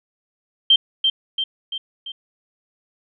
sine tone with echo, 3144 Hz, G7, 4 cents sharp, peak -9 dBFS, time 0.7-0.76 s, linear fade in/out 5 ms, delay 340 ms, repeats 4, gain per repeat -5 dB, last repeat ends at 2.12 s, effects none

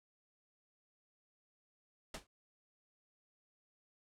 pink noise with exponential decay, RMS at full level -39 dBFS, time 2.14-2.27 s, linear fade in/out 5 ms, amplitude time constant 27 ms, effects low-pass 9000 Hz 12 dB/octave

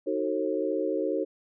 sine chord, D# diminished seventh, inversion none, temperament just, 311.1 / 373.4 / 448 / 537.6 Hz, D#4 / F#4 / A4 / C5, 0 / +16 / +31 / +47 cents, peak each -31 dBFS, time 0.06-1.25 s, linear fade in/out 20 ms, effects none

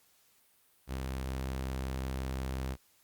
sawtooth tone, 65.6 Hz, C2, 5 cents sharp, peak -30 dBFS, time 0.87-2.77 s, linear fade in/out 50 ms, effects white hiss -67 dBFS RMS until 3.03 s + Opus 48 kbps

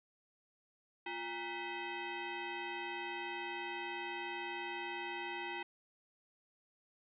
sine tone with frequency modulation, 813 Hz, G#5, 37 cents flat, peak -39 dBFS, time 1.06-5.63 s, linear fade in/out 5 ms, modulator 582 Hz, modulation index 3.7, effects none

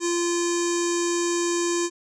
square tone with low-pass filter, 345.2 Hz, F4, 20 cents flat, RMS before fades -24 dBFS, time 0-1.9 s, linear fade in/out 50 ms, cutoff 7100 Hz, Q 7.9, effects none

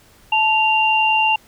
sine tone pair together, 874.4 / 2776 Hz, A5 / F7, -11 / -11 cents, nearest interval octave + minor sixth, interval 2000 cents, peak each -16 / -16 dBFS, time 0.32-1.36 s, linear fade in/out 5 ms, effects pink hiss -51 dBFS RMS until 1.47 s

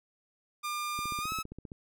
sawtooth tone with pitch glide, 1200 to 1293.6 Hz, D6 to E6, +37 to -33 cents, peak -29 dBFS, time 0.63-1.43 s, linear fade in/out 20 ms, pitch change +130 cents, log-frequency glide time 1.2-1.31 s
click train, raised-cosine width 3 ms, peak -30 dBFS, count 12, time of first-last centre 0.99-1.718 s, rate 15.1 Hz
effects none

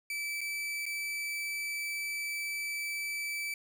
40% pulse tone with dropouts, 2314 Hz, D7, 26 cents flat, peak -33 dBFS, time 0.1-3.54 s, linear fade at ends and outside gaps 2 ms, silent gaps 0.408-0.413 / 0.856-0.863 s, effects none

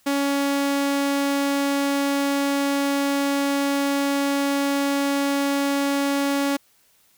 sawtooth tone, 280.2 Hz, C#4, 19 cents sharp, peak -16 dBFS, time 0.06-6.57 s, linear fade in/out 10 ms, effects white hiss -60 dBFS RMS until 7.17 s

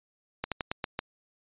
slowing click train, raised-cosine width 0.3 ms, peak -14 dBFS, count 6, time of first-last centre 0.44-0.991 s, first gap 77 ms, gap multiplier 1.18, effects resampled to 8000 Hz

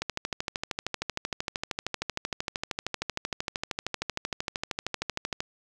click train, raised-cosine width 0.2 ms, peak -12 dBFS, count 71, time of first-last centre 0.02-5.405 s, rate 13 Hz, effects none

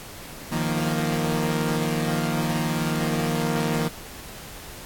sawtooth chord, Eb suspended second, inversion none, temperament equal, 155.56 / 174.61 / 233.1 Hz, Eb3 / F3 / Bb3, 0 / 0 / 0 cents, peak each -22 / -25 / -23 dBFS, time 0.51-3.89 s, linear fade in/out 20 ms, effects pink hiss -40 dBFS RMS until 4.85 s + AAC 64 kbps

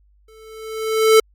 square tone with exponential growth, 440 Hz, A4, in tune, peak -7 dBFS, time 0.28-1.2 s, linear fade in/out 5 ms, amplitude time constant 200 ms, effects added 50 Hz sine -52 dBFS peak until 1.34 s + MP3 64 kbps

